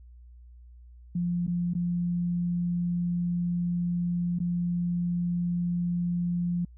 sine tone with dropouts, 174.61 Hz, F3, in tune, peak -25 dBFS, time 1.15-6.65 s, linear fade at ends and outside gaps 5 ms, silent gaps 1.467-1.477 / 1.736-1.75 / 4.388-4.401 s, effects added 60 Hz sine -47 dBFS peak until 6.77 s

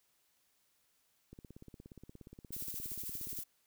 click train, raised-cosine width 3 ms, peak -38 dBFS, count 36, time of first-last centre 1.33-3.389 s, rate 17 Hz
violet noise with tremolo, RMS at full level -41 dBFS, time 2.52-3.44 s, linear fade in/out 10 ms, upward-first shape square, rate 13 Hz, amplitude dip 35%
effects white hiss -75 dBFS RMS until 3.66 s

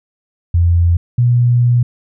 sine tone pair in turn, 85.8 / 121.34 Hz, F2 / B2, -30 / -30 cents, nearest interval tritone, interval 600 cents, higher second, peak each -8 / -8 dBFS, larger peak neither, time 0.54-0.97 / 1.18-1.83 s, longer second, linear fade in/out 5 ms, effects none

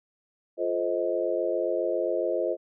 sine chord, F dominant seventh, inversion none, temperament just, 349.2 / 436.5 / 523.8 / 628.6 Hz, F4 / A4 / C5 / Eb5, 0 / -14 / +2 / +18 cents, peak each -30 / -32 / -29 / -29 dBFS, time 0.57-2.57 s, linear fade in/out 50 ms, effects none

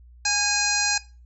harmonic tone with a mistuned harmonic, 830.6 Hz, G#5, in tune, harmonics 1 / 2 / 3 / 5 / 6 / 7 / 8 / 9, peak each -30 / -27 / -28 / -26 / -29 / -30 / -28 / -31 dBFS, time 0.25-0.98 s, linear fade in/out 5 ms, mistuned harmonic 2, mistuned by -33 cents, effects noise-tail reverb RT60 0.3 s tail -17 dB re dry + added 60 Hz sine -46 dBFS peak until 1.25 s

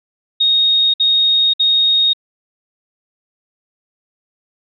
sine tone bursts, 3729 Hz, A#7, in tune, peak -10 dBFS, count 3, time 0.4-2.134 s, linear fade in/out 10 ms, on 540 ms, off 57 ms, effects none

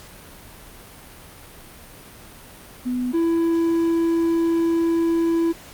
sine / triangle tone pair in turn, 249.3 / 332.8 Hz, B3 / E4, +16 / +17 cents, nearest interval perfect fourth, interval 501 cents, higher second, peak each -21 / -15 dBFS, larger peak second, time 2.85-3.13 / 3.13-5.53 s, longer second, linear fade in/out 20 ms, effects pink hiss -43 dBFS RMS until 5.73 s + Opus 48 kbps

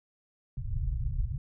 pink low-pass noise, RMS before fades -31 dBFS, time 0.57-1.38 s, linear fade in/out 5 ms, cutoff 140 Hz, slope 96 dB/octave, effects none

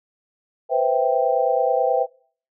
sine chord, C major seventh, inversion third, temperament equal, 493.9 / 523.3 / 659.3 / 784 Hz, B4 / C5 / E5 / G5, 0 / 0 / 0 / 0 cents, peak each -22 dBFS, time 0.69-2.07 s, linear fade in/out 50 ms, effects noise-tail reverb RT60 0.5 s tail -25 dB re dry

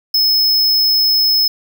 square tone, 5190 Hz, E8, 28 cents flat, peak -11 dBFS, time 0.14-1.48 s, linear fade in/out 5 ms, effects none

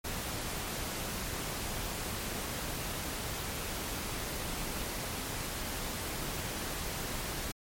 pink noise, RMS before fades -37 dBFS, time 0.04-7.52 s, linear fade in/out 10 ms, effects MP3 64 kbps

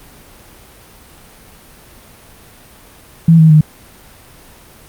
sine tone with pitch steps, 164.81 / 159.2 / 153.77 Hz, E3 / D#3 / D#3, 0 / +40 / -20 cents, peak -3 dBFS, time 3.28-3.61 s, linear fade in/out 5 ms, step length 110 ms, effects pink hiss -41 dBFS RMS until 4.88 s + Opus 32 kbps

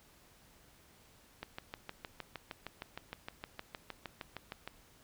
click train, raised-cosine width 0.3 ms, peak -25 dBFS, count 22, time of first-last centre 1.43-4.676 s, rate 6.47 Hz, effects pink hiss -63 dBFS RMS until 5.03 s

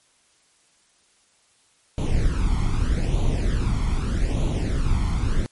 brown noise with flanger, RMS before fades -21 dBFS, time 1.98-5.46 s, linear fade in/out 0 ms, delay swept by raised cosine 0.29 to 0.93 ms, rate 0.81 Hz, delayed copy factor +0.7, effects white hiss -61 dBFS RMS until 5.51 s + MP3 48 kbps

